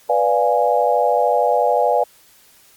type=chord; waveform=sine; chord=B diminished seventh; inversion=none; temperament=equal; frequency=493.9 / 587.3 / 698.5 / 830.6 Hz; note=B4 / D5 / F5 / Ab5; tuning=0 / 0 / 0 / 0 cents; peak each=-19 dBFS; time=0.09-2.04 s; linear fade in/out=10 ms; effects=white hiss -51 dBFS RMS until 2.76 s + Opus 48 kbps